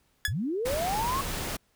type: tone with exponential decay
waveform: sawtooth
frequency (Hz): 1700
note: G#6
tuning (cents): +40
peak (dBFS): -17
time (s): 0.25-0.33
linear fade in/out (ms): 1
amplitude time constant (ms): 16
type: linear sweep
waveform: sine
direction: up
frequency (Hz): 67.5 to 1119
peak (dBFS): -27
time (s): 0.28-1.21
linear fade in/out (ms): 0
type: noise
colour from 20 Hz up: pink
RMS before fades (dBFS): -33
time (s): 0.65-1.57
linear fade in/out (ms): 10
effects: pink hiss -69 dBFS RMS until 1.75 s